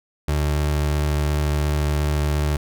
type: tone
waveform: 30% pulse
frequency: 74.3 Hz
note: D2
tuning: 21 cents sharp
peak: -16 dBFS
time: 0.28-2.57 s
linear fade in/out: 5 ms
effects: none